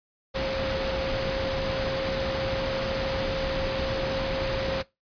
sine tone in noise, 535 Hz, C5, 38 cents sharp, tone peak -28 dBFS, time 0.34-4.83 s, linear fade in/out 20 ms, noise pink, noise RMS -30 dBFS, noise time 0.34-4.83 s, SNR -1 dB, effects noise-tail reverb RT60 0.2 s tail -20 dB re dry + resampled to 11025 Hz

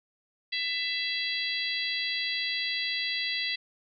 harmonic tone, 666 Hz, E5, 18 cents sharp, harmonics 3 / 4 / 5 / 6 / 7, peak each -33 / -36 / -34 / -35 / -36 dBFS, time 0.52-3.56 s, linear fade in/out 10 ms, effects none

